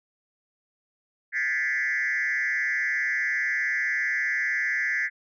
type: tone with frequency modulation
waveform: sine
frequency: 1864.7 Hz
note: A#6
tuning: in tune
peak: -22 dBFS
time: 1.32-5.1 s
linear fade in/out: 50 ms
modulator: 137 Hz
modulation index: 1.8
effects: tanh soft clip ceiling -20 dBFS